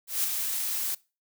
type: noise with ADSR envelope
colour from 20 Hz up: blue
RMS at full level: -25 dBFS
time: 0.07-0.95 s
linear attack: 170 ms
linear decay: 6 ms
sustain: -5 dB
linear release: 8 ms
effects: noise-tail reverb RT60 0.3 s tail -22 dB re dry